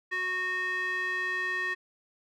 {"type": "tone with band-pass filter", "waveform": "square", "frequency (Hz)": 368.2, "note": "F#4", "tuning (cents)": -8, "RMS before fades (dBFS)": -31, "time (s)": [0.11, 1.75], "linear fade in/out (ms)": 20, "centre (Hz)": 1900, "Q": 4.6, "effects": []}